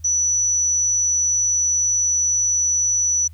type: tone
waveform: sine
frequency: 5930 Hz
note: F#8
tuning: 3 cents sharp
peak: -16 dBFS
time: 0.04-3.28 s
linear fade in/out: 10 ms
effects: added 81 Hz sine -38 dBFS peak until 3.33 s + white hiss -61 dBFS RMS until 3.33 s